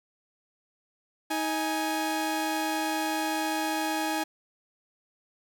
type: tone pair together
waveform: sawtooth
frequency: 315.5 / 831.2 Hz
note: D#4 / G#5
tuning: +24 / +1 cents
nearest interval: octave + perfect fourth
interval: 1677 cents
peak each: -26 dBFS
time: 1.3-4.24 s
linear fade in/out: 10 ms
effects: none